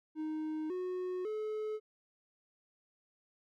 triangle tone with pitch steps, 311.1 / 365.7 / 429.9 Hz, D#4 / F#4 / A4, 0 / -20 / -40 cents, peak -33 dBFS, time 0.15-1.8 s, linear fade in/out 50 ms, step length 550 ms, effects none

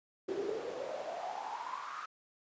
brown noise with high-pass filter sweep, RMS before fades -40 dBFS, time 0.28-2.06 s, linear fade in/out 10 ms, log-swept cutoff 360 to 1300 Hz, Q 8.8, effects resampled to 16000 Hz

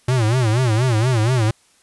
square tone with vibrato, 118.4 Hz, A#2, 27 cents sharp, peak -15 dBFS, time 0.08-1.51 s, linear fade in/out 5 ms, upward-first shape sine, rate 4.2 Hz, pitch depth 180 cents each way, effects white hiss -56 dBFS RMS until 1.82 s + resampled to 24000 Hz

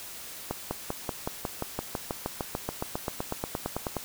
accelerating click train, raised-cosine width 1 ms, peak -15 dBFS, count 25, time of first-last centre 0.51-3.967 s, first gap 200 ms, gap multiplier 0.97, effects white hiss -42 dBFS RMS until 4.04 s

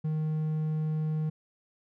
triangle tone, 155.5 Hz, D#3, 1 cent flat, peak -25 dBFS, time 0.04-1.3 s, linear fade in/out 10 ms, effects none

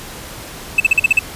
triangle tone bursts, 2628 Hz, E7, 6 cents flat, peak -5 dBFS, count 7, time 0.78-1.192 s, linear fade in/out 5 ms, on 22 ms, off 43 ms, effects pink hiss -32 dBFS RMS until 1.35 s + resampled to 32000 Hz

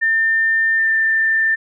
sine tone with pitch glide, 1800 to 1786.5 Hz, A6 to A6, +39 to +26 cents, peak -13 dBFS, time 0.01-1.56 s, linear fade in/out 20 ms, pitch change -13 cents, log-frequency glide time 0.73-0.94 s, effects none

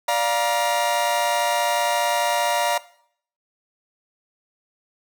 40% pulse chord, Bb major, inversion first, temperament equal with one note detuned, 587.3 / 698.5 / 949.7 Hz, D5 / F5 / Bb5, 0 / 0 / +32 cents, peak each -24 / -23 / -21 dBFS, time 0.08-2.78 s, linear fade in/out 5 ms, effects noise-tail reverb RT60 0.6 s tail -18 dB re dry

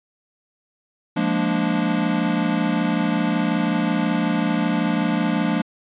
square chord, Bb dominant seventh, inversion second, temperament equal, 174.61 / 207.7 / 233.1 / 293.7 Hz, F3 / Ab3 / Bb3 / D4, 0 / 0 / 0 / 0 cents, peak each -25 dBFS, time 1.16-5.62 s, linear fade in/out 10 ms, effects resampled to 8000 Hz

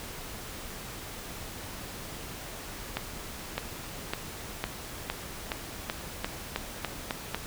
accelerating click train, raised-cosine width 0.3 ms, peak -13 dBFS, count 12, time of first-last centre 2.97-7.346 s, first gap 610 ms, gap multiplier 0.91, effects pink hiss -41 dBFS RMS until 7.46 s

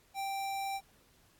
square tone, 784 Hz, G5, in tune, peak -35 dBFS, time 0.14-0.81 s, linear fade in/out 50 ms, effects pink hiss -66 dBFS RMS until 1.39 s + AAC 64 kbps

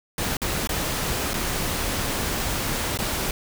pink noise with dropouts, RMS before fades -26 dBFS, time 0.18-3.31 s, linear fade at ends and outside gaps 2 ms, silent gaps 0.369-0.417 / 0.673-0.691 / 1.334-1.34 / 2.975-2.988 s, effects none

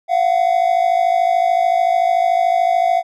triangle tone pair together, 686.4 / 740 Hz, F5 / F#5, -30 / 0 cents, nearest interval minor second, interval 130 cents, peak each -13 / -14 dBFS, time 0.08-3.03 s, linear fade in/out 50 ms, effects none

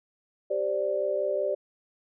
sine chord, G suspended fourth, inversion none, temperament just, 392 / 522.7 / 588 Hz, G4 / C5 / D5, 0 / -2 / +2 cents, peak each -31 / -31 / -27 dBFS, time 0.5-1.55 s, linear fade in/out 10 ms, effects none

